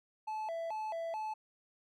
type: tone with vibrato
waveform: triangle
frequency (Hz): 758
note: F#5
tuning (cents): +42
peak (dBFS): -34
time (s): 0.27-1.34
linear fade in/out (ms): 10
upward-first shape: square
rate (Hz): 2.3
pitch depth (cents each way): 230
effects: none